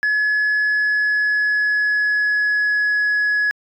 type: tone with pitch glide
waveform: sine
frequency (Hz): 1700 to 1686.3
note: G#6 to G#6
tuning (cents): +40 to +26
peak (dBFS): -13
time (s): 0.03-3.51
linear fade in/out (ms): 0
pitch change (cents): -14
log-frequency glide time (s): 0.64-2.97
effects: tanh soft clip ceiling -14 dBFS